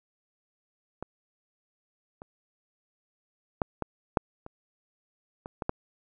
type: clicks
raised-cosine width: 1 ms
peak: -21 / -28 / -11 / -16 / -7 / -27 / -24 / -18 / -12 dBFS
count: 9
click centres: 1.026 / 2.219 / 3.618 / 3.823 / 4.172 / 4.464 / 5.459 / 5.622 / 5.694 s
effects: none